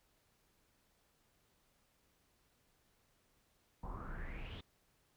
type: noise with low-pass filter sweep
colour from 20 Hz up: brown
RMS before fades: -45 dBFS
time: 3.83-4.61 s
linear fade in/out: 5 ms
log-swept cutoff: 900 to 3500 Hz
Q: 6.9
effects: pink hiss -75 dBFS RMS until 5.16 s